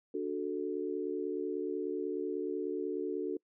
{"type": "chord", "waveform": "sine", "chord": "D major", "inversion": "none", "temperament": "equal", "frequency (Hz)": [293.7, 370, 440], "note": ["D4", "F#4", "A4"], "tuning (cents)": [0, 0, 0], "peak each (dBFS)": [-38, -36, -37], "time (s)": [0.14, 3.37], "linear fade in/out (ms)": 5, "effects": ["noise-tail reverb RT60 0.1 s tail -26 dB re dry"]}